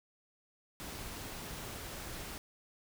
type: noise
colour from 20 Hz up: pink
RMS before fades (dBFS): -44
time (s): 0.8-2.38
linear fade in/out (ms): 0
effects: none